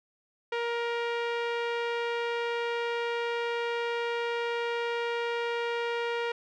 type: tone with low-pass filter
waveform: sawtooth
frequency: 470.5 Hz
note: A#4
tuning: 16 cents sharp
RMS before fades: -31 dBFS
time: 0.52-6.32 s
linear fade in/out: 5 ms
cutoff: 2700 Hz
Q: 1.4
effects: none